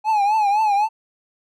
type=tone with vibrato; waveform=triangle; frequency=838 Hz; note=G#5; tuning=15 cents sharp; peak=-13 dBFS; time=0.04-0.89 s; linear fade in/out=50 ms; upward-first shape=triangle; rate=3.9 Hz; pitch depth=110 cents each way; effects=none